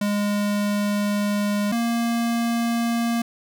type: tone pair in turn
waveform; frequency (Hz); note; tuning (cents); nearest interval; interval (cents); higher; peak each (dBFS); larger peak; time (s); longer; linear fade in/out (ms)
square; 205.5 / 233.4; G#3 / A#3; -18 / +2; major second; 220; second; -21; neither; 0.01-1.72 / 1.72-3.22; first; 5
effects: none